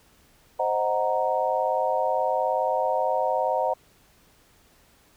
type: chord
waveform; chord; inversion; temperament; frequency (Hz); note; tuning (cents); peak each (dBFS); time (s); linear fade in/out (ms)
sine; C half-diminished seventh; none; equal; 523.3 / 622.3 / 740 / 932.3; C5 / Eb5 / Gb5 / Bb5; 0 / 0 / 0 / 0; -27; 0.59-3.74; 10
effects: pink hiss -59 dBFS RMS until 5.16 s

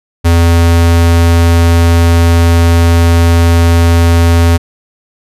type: tone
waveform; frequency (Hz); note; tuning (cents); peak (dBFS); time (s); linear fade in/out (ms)
square; 84.5; E2; +43; -5; 0.24-4.58; 20
effects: resampled to 32000 Hz

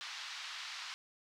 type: band-pass noise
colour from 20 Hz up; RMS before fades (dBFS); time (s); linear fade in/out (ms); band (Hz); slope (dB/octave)
white; -45; 0.01-0.94; 0; 1000 to 4900; 24
effects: none

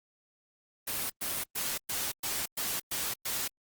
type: noise bursts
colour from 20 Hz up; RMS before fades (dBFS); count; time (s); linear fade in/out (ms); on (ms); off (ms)
white; -33; 8; 0.87-3.48; 10; 230; 110
effects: Opus 24 kbps

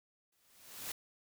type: noise with exponential growth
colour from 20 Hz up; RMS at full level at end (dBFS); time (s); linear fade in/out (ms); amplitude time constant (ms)
white; -39; 0.32-0.92; 5; 130
effects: none

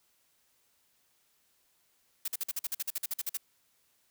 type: noise bursts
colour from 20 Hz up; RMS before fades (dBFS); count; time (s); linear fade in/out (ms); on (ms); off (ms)
blue; -33; 15; 2.25-3.372; 5; 30; 48
effects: white hiss -71 dBFS RMS until 4.1 s

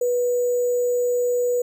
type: tone with sample-and-hold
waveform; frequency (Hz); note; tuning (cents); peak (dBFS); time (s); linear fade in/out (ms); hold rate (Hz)
sine; 489.5; B4; -15; -18; 0.01-1.62; 5; 7350
effects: none

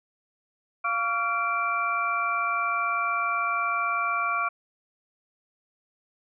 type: tone cluster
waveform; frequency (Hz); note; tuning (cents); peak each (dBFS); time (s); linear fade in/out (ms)
sine; 696 / 1137 / 1381 / 2349; F5 / C#6 / F6 / D7; -6 / +44 / -20 / 0; -34 / -27 / -28 / -31; 0.84-4.49; 10
effects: none

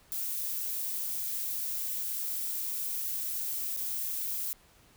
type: noise with dropouts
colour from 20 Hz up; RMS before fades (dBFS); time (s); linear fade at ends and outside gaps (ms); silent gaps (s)
violet; -34; 0.12-4.53; 0; 3.764-3.772
effects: pink hiss -61 dBFS RMS until 4.96 s

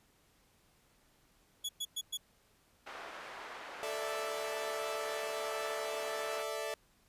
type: tone bursts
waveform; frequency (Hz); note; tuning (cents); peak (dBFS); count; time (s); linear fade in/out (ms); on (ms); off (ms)
sawtooth; 3379; G#7; +29; -32; 4; 1.64-2.174; 10; 51; 110
type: band-pass noise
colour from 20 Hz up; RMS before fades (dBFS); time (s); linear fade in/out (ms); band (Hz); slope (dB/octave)
white; -47; 2.86-6.43; 10; 480 to 1600; 12
type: chord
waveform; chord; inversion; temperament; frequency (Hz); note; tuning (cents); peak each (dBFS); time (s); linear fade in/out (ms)
sawtooth; A suspended fourth; none; equal; 440 / 587.3 / 659.3; A4 / D5 / E5; 0 / 0 / 0; -37; 3.83-6.74; 0
effects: pink hiss -69 dBFS RMS until 7.08 s + resampled to 32000 Hz

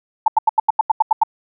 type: tone bursts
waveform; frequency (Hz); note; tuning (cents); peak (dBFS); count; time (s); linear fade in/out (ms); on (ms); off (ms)
sine; 880; A5; 0; -8; 10; 0.26-1.235; 5; 21; 85
effects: none

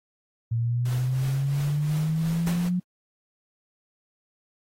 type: exponential sweep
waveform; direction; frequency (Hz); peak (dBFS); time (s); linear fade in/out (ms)
sine; up; 114.2 to 181.6; -22; 0.51-2.8; 10
type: noise with tremolo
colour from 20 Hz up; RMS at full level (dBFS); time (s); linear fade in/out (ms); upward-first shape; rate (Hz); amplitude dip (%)
pink; -40; 0.85-2.69; 5; triangle; 2.9; 70
type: noise with exponential decay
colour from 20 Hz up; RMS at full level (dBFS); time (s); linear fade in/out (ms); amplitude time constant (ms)
pink; -32; 2.47-2.83; 0; 78
effects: AAC 48 kbps

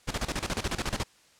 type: noise with tremolo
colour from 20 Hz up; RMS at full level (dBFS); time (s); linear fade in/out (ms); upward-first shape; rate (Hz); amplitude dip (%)
pink; -29; 0.07-1.04; 20; square; 14; 80
effects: white hiss -60 dBFS RMS until 1.39 s + low-pass 8000 Hz 12 dB/octave

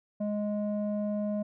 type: tone with low-pass filter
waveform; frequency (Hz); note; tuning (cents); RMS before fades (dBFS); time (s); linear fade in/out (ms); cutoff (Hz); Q
square; 208.4; G#3; +6; -31; 0.2-1.43; 10; 550; 3.1
effects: none

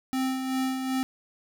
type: tone with tremolo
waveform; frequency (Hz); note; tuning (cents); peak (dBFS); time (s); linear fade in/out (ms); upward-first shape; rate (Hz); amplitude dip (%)
square; 261.6; C4; 0; -25; 0.13-1.03; 0; sine; 2.6; 45
effects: none

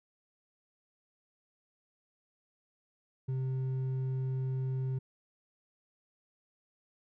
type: tone with hard clipping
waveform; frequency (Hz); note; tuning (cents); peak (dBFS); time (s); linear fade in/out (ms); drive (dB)
sine; 130.81; C3; 0; -32; 3.28-4.99; 10; 4
effects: none

